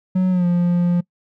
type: tone with pitch glide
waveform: triangle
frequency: 185 to 175.12 Hz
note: F#3 to F3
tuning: 0 to +5 cents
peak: -12 dBFS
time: 0.15-1.01 s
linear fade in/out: 10 ms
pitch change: -95 cents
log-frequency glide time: 0.3-0.46 s
effects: noise-tail reverb RT60 0.1 s tail -23 dB re dry